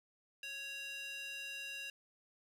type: tone with high-pass filter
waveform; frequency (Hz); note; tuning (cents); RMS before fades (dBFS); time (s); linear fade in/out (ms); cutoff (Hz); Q
square; 554.4; C#5; 0; -45; 0.43-1.9; 2; 2400; 5
effects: low-pass 12000 Hz 12 dB/octave + 11-bit

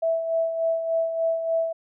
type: tone with tremolo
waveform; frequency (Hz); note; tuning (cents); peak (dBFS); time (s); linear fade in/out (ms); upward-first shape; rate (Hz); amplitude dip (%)
sine; 657; E5; -6; -19; 0.02-1.73; 10; sine; 3.4; 55
effects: none

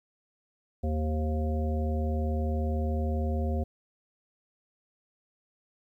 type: harmonic tone with a mistuned harmonic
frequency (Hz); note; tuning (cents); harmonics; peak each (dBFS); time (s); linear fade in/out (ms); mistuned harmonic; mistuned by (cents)
77.78; D#2; 0; 1 / 3 / 5 / 7 / 9; -27 / -34 / -39 / -38 / -40; 0.83-3.64; 10; 7; -38
effects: 11-bit

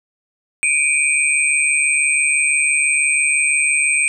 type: tone cluster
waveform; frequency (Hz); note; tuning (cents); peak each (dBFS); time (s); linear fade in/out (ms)
sine; 2329 / 2475 / 8370; D7 / D#7 / C9; -15 / -10 / 0; -18; 0.63-4.08; 0
effects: none

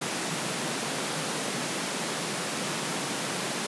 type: high-pass noise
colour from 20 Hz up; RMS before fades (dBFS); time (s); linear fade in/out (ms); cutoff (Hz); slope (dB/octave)
pink; -31; 0.01-3.67; 10; 140; 48
effects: resampled to 24000 Hz

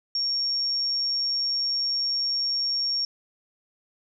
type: tone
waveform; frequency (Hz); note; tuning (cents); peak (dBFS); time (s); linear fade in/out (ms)
sine; 5530; F8; -18; -23; 0.15-3.05; 2
effects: none

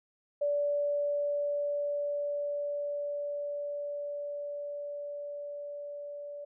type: tone with level ramp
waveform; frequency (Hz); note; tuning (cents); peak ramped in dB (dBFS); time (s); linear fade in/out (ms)
sine; 579; D5; -25; -26 to -39; 0.41-6.45; 10
effects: none

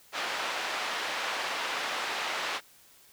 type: band-pass noise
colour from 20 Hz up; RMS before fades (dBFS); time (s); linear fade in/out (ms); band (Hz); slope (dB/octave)
pink; -33; 0.12-2.61; 50; 780 to 3800; 12
effects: white hiss -58 dBFS RMS until 3.12 s

